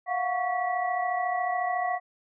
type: tone cluster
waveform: sine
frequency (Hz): 691 / 725 / 1119 / 1948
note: F5 / F#5 / C#6 / B6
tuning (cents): -19 / -35 / +16 / -24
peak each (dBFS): -33 / -27 / -34 / -34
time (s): 0.06-2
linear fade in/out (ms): 50
effects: none